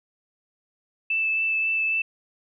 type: tone with vibrato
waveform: sine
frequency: 2637 Hz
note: E7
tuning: in tune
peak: -21 dBFS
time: 1.1-2.02 s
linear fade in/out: 5 ms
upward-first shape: triangle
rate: 3.7 Hz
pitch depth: 12 cents each way
effects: none